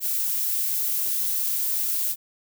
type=noise; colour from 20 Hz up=violet; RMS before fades=-25 dBFS; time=0-2.16 s; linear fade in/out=50 ms; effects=none